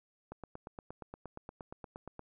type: click train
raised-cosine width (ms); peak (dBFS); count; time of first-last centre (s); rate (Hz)
1; -30; 17; 0.32-2.194; 8.54
effects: none